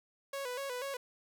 sawtooth tone with vibrato, 523.3 Hz, C5, in tune, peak -33 dBFS, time 0.33-0.97 s, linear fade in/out 5 ms, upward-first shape square, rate 4.1 Hz, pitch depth 94 cents each way, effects none

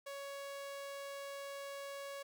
sawtooth tone, 558 Hz, C#5, 11 cents sharp, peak -40 dBFS, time 0.06-2.23 s, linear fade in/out 10 ms, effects none

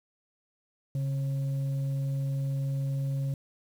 sine tone with frequency modulation, 138.1 Hz, C#3, 6 cents flat, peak -27 dBFS, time 0.95-3.34 s, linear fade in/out 2 ms, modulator 406 Hz, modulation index 0.22, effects 9-bit

